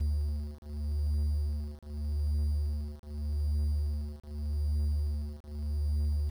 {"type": "beating tone pair", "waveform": "triangle", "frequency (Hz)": [73.42, 74.25], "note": ["D2", "D2"], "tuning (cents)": [0, 20], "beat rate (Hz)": 0.83, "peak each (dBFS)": -30, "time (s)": [0, 6.3], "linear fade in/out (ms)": 10, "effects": ["9-bit"]}